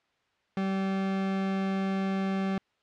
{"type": "tone", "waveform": "40% pulse", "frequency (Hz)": 192.9, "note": "G3", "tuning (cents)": -28, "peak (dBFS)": -26, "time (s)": [0.57, 2.58], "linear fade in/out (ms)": 2, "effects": ["white hiss -71 dBFS RMS until 2.82 s", "low-pass 3000 Hz 12 dB/octave"]}